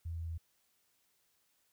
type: tone with pitch steps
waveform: sine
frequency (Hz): 83.3 / 82.77 / 82.25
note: E2 / E2 / E2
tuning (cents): +19 / +8 / -3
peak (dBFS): -37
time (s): 0.05-0.38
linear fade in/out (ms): 10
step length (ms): 110
effects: white hiss -75 dBFS RMS until 1.72 s